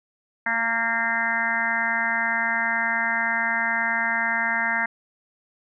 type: harmonic tone with a mistuned harmonic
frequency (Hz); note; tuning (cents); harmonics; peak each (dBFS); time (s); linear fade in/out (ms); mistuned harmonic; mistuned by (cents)
229.5; A#3; -27; 1 / 3 / 4 / 5 / 6 / 7 / 8 / 9; -36 / -33 / -29 / -37 / -32 / -26 / -26 / -29; 0.46-4.86; 5; 6; +16
effects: none